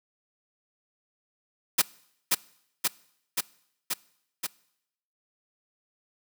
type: noise with echo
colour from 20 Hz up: white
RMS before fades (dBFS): -20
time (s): 1.78-1.82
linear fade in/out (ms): 10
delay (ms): 530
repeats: 5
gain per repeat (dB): -2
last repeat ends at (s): 4.47
effects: noise-tail reverb RT60 0.8 s tail -23 dB re dry + high-pass 200 Hz 12 dB/octave